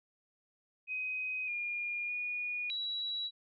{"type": "tone with pitch steps", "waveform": "sine", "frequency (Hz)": [2515, 2420, 2450, 3904], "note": ["D#7", "D#7", "D#7", "B7"], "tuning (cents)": [18, -49, -27, -21], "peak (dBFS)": -34, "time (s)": [0.87, 3.31], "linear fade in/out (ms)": 50, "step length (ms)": 610, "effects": []}